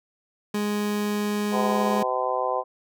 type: tone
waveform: 30% pulse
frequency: 207.7 Hz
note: G#3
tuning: in tune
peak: -21 dBFS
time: 0.54-2.03 s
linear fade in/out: 5 ms
type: harmonic tone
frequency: 127.5 Hz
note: C3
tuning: 44 cents flat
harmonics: 3 / 4 / 5 / 6 / 7 / 8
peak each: -34 / -28 / -30 / -29 / -33 / -28 dBFS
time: 1.51-2.64 s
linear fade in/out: 50 ms
effects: none